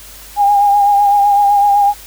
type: tone with vibrato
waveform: sine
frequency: 812 Hz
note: G#5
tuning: 39 cents flat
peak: -7 dBFS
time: 0.36-1.94 s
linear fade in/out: 50 ms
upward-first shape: triangle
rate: 7.9 Hz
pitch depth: 37 cents each way
effects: added 50 Hz sine -40 dBFS peak until 2.06 s + white hiss -36 dBFS RMS until 2.06 s